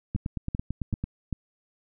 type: two click trains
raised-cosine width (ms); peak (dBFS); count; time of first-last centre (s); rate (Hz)
5; -17 / -16; 9 / 4; 0.15-1.04 / 0.16-1.327; 8.99 / 2.57
effects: none